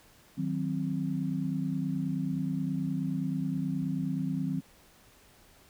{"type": "chord", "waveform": "sine", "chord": "C diminished", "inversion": "first", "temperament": "equal", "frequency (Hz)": [155.56, 185, 261.6], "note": ["Eb3", "Gb3", "C4"], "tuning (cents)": [0, 0, 0], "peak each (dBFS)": -33, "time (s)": [0.37, 4.61], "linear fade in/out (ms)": 20, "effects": ["pink hiss -59 dBFS RMS until 5.69 s"]}